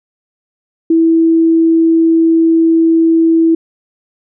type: tone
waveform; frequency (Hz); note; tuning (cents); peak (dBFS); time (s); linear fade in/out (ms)
sine; 327.7; E4; -10; -6; 0.9-3.55; 5
effects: none